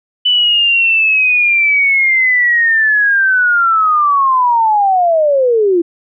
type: linear sweep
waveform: sine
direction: down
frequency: 2996 to 329.6 Hz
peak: -8 dBFS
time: 0.25-5.82 s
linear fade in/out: 10 ms
effects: none